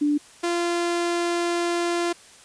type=tone pair in turn; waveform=sine / sawtooth; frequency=293.7 / 344.9 Hz; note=D4 / F4; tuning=0 / -22 cents; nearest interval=minor third; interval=278 cents; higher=second; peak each=-18 dBFS; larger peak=neither; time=0.01-0.18 / 0.43-2.13 s; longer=second; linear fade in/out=10 ms; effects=white hiss -49 dBFS RMS until 2.44 s + resampled to 22050 Hz